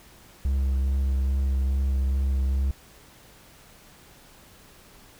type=tone with vibrato; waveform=triangle; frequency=67 Hz; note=C2; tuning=42 cents sharp; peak=-19 dBFS; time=0.45-2.71 s; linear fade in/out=0 ms; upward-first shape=sine; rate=2.4 Hz; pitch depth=18 cents each way; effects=pink hiss -52 dBFS RMS until 5.19 s